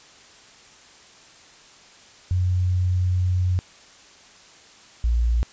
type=tone pair in turn; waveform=sine; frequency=90.9 / 58.31 Hz; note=F#2 / A#1; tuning=-30 / +1 cents; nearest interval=minor sixth; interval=769 cents; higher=first; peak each=-18 / -17 dBFS; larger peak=second; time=2.31-3.59 / 5.04-5.43 s; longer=first; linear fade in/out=0 ms; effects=white hiss -49 dBFS RMS until 5.52 s + resampled to 16000 Hz